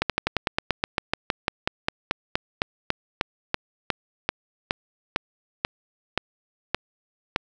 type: slowing click train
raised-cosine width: 0.3 ms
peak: -5 dBFS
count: 29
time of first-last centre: 0.02-7.361 s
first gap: 77 ms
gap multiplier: 1.08
effects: none